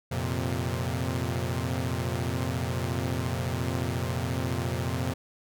sawtooth chord, F suspended fourth, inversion none, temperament equal with one note detuned, 87.71 / 116.54 / 130.81 Hz, F2 / Bb2 / C3, +8 / 0 / 0 cents, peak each -28 dBFS, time 0.11-5.14 s, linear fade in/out 10 ms, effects none

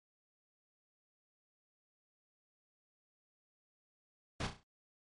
pink noise with echo, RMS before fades -37 dBFS, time 4.4-4.47 s, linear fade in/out 5 ms, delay 33 ms, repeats 5, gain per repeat -7 dB, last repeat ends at 4.635 s, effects low-pass 5000 Hz 12 dB/octave + MP3 48 kbps

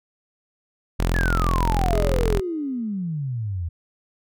sawtooth tone, 43.04 Hz, F1, 25 cents flat, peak -15 dBFS, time 0.99-2.4 s, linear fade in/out 10 ms
sine exponential sweep, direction down, 1760 to 80.2 Hz, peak -24 dBFS, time 1.14-3.69 s, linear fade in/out 10 ms
triangle tone with exponential decay, 415.3 Hz, G#4, in tune, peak -22 dBFS, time 1.93-3.18 s, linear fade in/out 2 ms, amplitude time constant 270 ms
effects none

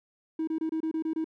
triangle tone bursts, 319.4 Hz, D#4, 45 cents sharp, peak -24 dBFS, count 8, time 0.39-1.244 s, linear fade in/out 5 ms, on 84 ms, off 26 ms, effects tanh soft clip ceiling -22 dBFS

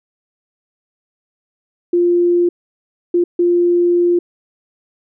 sine tone bursts at uneven times, 349.2 Hz, F4, in tune, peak -10 dBFS, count 3, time 1.93-2.49 / 3.14-3.24 / 3.39-4.19 s, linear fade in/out 5 ms, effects none

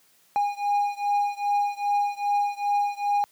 triangle beating tone pair, 816 / 818.5 Hz, G#5 / G#5, -31 / -25 cents, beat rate 2.5 Hz, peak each -23 / -24 dBFS, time 0.36-3.24 s, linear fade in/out 0 ms, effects white hiss -61 dBFS RMS until 3.31 s + high-pass 100 Hz 12 dB/octave

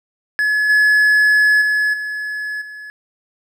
triangle tone with level steps, 1703 Hz, G#6, 43 cents sharp, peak -12 / -8 / -12 / -20 / -29 dBFS, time 0.39-2.9 s, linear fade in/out 0 ms, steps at 0.69 / 1.61 / 1.93 / 2.61 s, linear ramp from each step 10 ms, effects none

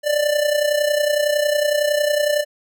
square tone with amplitude modulation, 591 Hz, D5, 11 cents sharp, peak -14 dBFS, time 0.03-2.45 s, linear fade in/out 50 ms, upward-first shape sine, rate 30.9 Hz, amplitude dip 65%, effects none

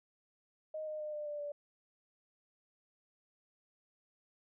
sine tone with pitch steps, 622.3 / 614.1 / 606 / 598 / 590.1 / 582.3 Hz, D#5 / D#5 / D#5 / D5 / D5 / D5, 0 / -23 / -46 / +31 / +8 / -15 cents, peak -38 dBFS, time 0.74-1.52 s, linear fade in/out 5 ms, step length 130 ms, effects none

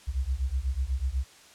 sine beating tone pair, 61.74 / 69.84 Hz, B1 / C#2, 0 / +14 cents, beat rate 8.1 Hz, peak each -29 dBFS, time 0.07-1.25 s, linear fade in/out 20 ms, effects white hiss -53 dBFS RMS until 1.54 s + low-pass 8000 Hz 12 dB/octave

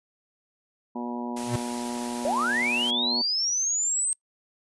harmonic tone, 120.7 Hz, B2, 39 cents flat, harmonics 2 / 3 / 4 / 5 / 6 / 7 / 8, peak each -31 / -38 / -45 / -42 / -42 / -41 / -38 dBFS, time 0.95-3.22 s, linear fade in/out 10 ms
white noise, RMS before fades -38 dBFS, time 1.36-2.91 s, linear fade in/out 10 ms
square tone with exponential growth, 120 Hz, B2, 49 cents flat, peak -23 dBFS, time 1.41-1.56 s, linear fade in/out 5 ms, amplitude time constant 32 ms
sine linear sweep, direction up, 523.3 to 8390 Hz, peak -23 dBFS, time 2.25-4.13 s, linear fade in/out 0 ms
effects noise-tail reverb RT60 0.1 s tail -25 dB re dry + resampled to 24000 Hz

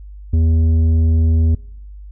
sine tone with tanh clipping, 81 Hz, E2, 30 cents flat, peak -12 dBFS, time 0.33-1.55 s, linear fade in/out 5 ms, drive 8 dB, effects noise-tail reverb RT60 0.8 s tail -24 dB re dry + added 50 Hz sine -32 dBFS peak until 2.11 s

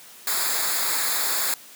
white noise with comb filter, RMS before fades -24 dBFS, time 0.27-1.54 s, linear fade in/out 2 ms, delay 0.34 ms, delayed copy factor -0.8, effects white hiss -46 dBFS RMS until 1.75 s + high-pass 150 Hz 12 dB/octave

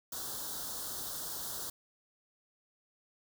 white band-stop noise, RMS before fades -40 dBFS, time 0.12-1.7 s, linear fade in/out 5 ms, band 1600 to 3400 Hz, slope 48 dB/octave, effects none

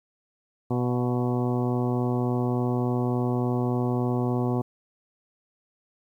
harmonic tone with a mistuned harmonic, 123.47 Hz, B2, in tune, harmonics 1 / 2 / 3 / 4 / 5 / 6 / 7 / 8 / 9, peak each -26 / -27 / -30 / -35 / -39 / -36 / -39 / -42 / -42 dBFS, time 0.7-4.62 s, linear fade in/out 10 ms, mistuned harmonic 6, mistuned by -25 cents, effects 10-bit

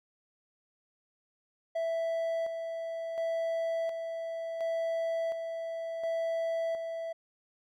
triangle tone with tremolo, 660 Hz, E5, 2 cents sharp, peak -27 dBFS, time 1.75-7.13 s, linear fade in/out 10 ms, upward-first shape square, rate 0.7 Hz, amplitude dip 45%, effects none

